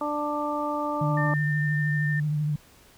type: harmonic tone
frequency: 295.5 Hz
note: D4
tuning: 11 cents sharp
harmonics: 1 / 2 / 3 / 4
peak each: -31 / -31 / -31 / -31 dBFS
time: 0.01-1.34 s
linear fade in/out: 2 ms
type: tone with vibrato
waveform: sine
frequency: 150.2 Hz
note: D3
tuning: 39 cents sharp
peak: -23 dBFS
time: 1.01-2.56 s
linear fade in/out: 5 ms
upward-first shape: triangle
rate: 13 Hz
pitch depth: 44 cents each way
type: tone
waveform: sine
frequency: 1800 Hz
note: A6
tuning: 39 cents sharp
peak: -28 dBFS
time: 1.17-2.2 s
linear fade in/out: 5 ms
effects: pink hiss -55 dBFS RMS until 2.97 s